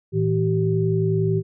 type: tone cluster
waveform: sine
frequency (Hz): 111.1 / 162.1 / 385.2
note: A2 / E3 / G4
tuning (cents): +17 / -29 / -30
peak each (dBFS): -22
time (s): 0.12-1.43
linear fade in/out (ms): 50
effects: none